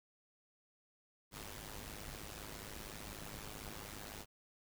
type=noise with amplitude modulation; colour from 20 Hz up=pink; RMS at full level=-45 dBFS; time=1.31-4.26 s; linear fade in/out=50 ms; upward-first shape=sine; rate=104 Hz; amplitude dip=80%; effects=none